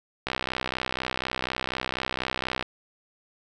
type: click train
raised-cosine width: 0.3 ms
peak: -11 dBFS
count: 152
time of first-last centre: 0.27-2.626 s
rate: 64.1 Hz
effects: none